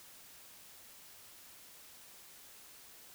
silence, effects white hiss -56 dBFS RMS until 3.14 s

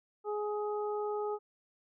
harmonic tone, 418.4 Hz, G#4, 13 cents sharp, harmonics 1 / 2 / 3, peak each -33 / -39 / -43 dBFS, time 0.24-1.39 s, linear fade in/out 50 ms, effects none

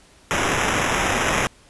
blue noise with sample-and-hold, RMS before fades -21 dBFS, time 0.31-1.47 s, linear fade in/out 0 ms, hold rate 4410 Hz, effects pink hiss -52 dBFS RMS until 1.69 s + resampled to 24000 Hz

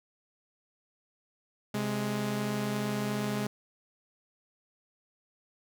sawtooth tone pair together, 131.35 / 208.5 Hz, C3 / G#3, +7 / +7 cents, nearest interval minor sixth, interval 800 cents, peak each -31 / -27 dBFS, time 1.74-3.47 s, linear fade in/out 5 ms, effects none

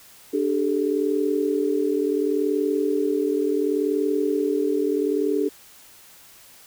sine chord, D suspended fourth, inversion none, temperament equal with one note detuned, 293.7 / 392 / 432.7 Hz, D4 / G4 / A4, 0 / 0 / -29 cents, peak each -24 dBFS, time 0.33-5.49 s, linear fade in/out 10 ms, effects white hiss -49 dBFS RMS until 6.66 s

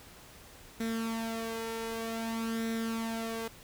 sawtooth tone with flanger, 226.5 Hz, A#3, 50 cents flat, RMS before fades -35 dBFS, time 0.8-3.48 s, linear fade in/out 5 ms, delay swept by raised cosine 0.52 to 2.12 ms, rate 0.53 Hz, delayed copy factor +0.6, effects pink hiss -53 dBFS RMS until 3.63 s

